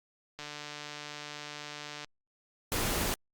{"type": "click train", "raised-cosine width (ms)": 0.2, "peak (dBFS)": -24, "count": 246, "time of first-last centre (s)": [0.39, 2.045], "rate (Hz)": 148}
{"type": "noise", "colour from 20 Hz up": "pink", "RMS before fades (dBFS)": -31, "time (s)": [2.72, 3.14], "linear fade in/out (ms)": 0}
{"effects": ["Opus 48 kbps"]}